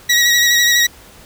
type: tone with vibrato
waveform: 20% pulse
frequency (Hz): 1912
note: A#6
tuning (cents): +43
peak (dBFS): -5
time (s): 0.09-0.87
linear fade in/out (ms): 10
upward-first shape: sine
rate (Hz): 12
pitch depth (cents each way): 30
effects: pink hiss -42 dBFS RMS until 1.25 s